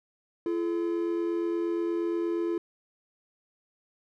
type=tone pair together; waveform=triangle; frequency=340.3 / 428.8 Hz; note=F4 / A4; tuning=-45 / -45 cents; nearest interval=major third; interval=400 cents; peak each=-25 / -32 dBFS; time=0.46-2.58 s; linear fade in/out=2 ms; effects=none